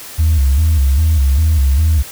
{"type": "tone with vibrato", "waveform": "sine", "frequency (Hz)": 73.3, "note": "D2", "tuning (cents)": -3, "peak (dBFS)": -7, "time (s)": [0.18, 2.03], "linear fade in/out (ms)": 20, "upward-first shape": "square", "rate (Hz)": 2.5, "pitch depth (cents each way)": 140, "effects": ["tanh soft clip ceiling -6 dBFS", "white hiss -32 dBFS RMS until 2.11 s"]}